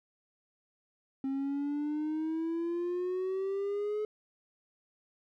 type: exponential sweep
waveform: triangle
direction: up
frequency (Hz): 267.3 to 427.7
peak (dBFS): -28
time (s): 1.24-4.05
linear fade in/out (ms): 2
effects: tanh soft clip ceiling -24 dBFS